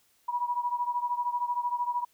sine beating tone pair, 966 / 979 Hz, B5 / B5, -39 / -15 cents, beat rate 13 Hz, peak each -29 / -32 dBFS, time 0.28-2.05 s, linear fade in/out 10 ms, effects white hiss -67 dBFS RMS until 2.13 s

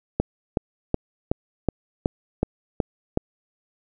click train, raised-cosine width 2 ms, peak -6 dBFS, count 9, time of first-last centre 0.2-3.174 s, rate 2.69 Hz, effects none

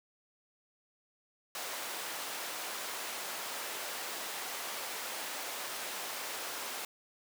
pink high-pass noise, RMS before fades -40 dBFS, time 1.55-6.85 s, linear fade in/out 2 ms, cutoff 600 Hz, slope 12 dB/octave, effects none

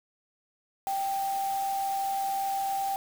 sine tone in noise, 784 Hz, G5, in tune, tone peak -27 dBFS, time 0.87-2.96 s, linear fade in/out 0 ms, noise white, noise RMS -42 dBFS, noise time 0.87-2.96 s, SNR +12 dB, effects none

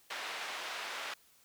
white band-pass noise, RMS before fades -41 dBFS, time 0.1-1.14 s, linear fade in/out 5 ms, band 610 to 2800 Hz, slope 12 dB/octave, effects white hiss -65 dBFS RMS until 1.44 s

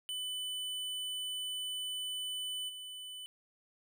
square tone with level steps, 3000 Hz, F#7, 23 cents sharp, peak -37 / -44 dBFS, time 0.09-3.26 s, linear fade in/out 0 ms, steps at 2.68 s, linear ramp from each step 20 ms, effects none

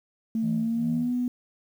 sine tone with pitch glide, 223.7 to 246.8 Hz, A3 to B3, +29 to -1 cents, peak -23 dBFS, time 0.35-1.28 s, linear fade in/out 2 ms, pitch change +170 cents, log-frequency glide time 0.58-1.12 s
sine tone with tremolo, 164.81 Hz, E3, in tune, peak -27 dBFS, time 0.42-1.13 s, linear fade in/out 20 ms, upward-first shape sine, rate 2.5 Hz, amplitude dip 90%
effects tanh soft clip ceiling -17 dBFS + 9-bit

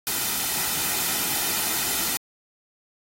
white noise with comb filter, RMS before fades -25 dBFS, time 0.07-2.17 s, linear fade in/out 0 ms, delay 1.8 ms, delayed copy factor -0.5, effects AAC 48 kbps

